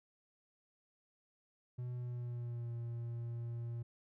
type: tone with pitch glide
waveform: triangle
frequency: 123.47 to 117.69 Hz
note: B2 to A#2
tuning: 0 to +17 cents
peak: -37 dBFS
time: 1.78-3.83 s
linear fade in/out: 10 ms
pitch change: -83 cents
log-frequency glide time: 1.93-2.73 s
effects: none